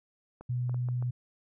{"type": "clicks", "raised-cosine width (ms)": 1, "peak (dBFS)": -32, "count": 5, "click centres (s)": [0.41, 0.695, 0.744, 0.887, 1.025]}
{"type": "tone", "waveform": "sine", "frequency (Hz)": 123.47, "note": "B2", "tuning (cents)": 0, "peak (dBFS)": -28, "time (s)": [0.49, 1.11], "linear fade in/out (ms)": 10}
{"effects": []}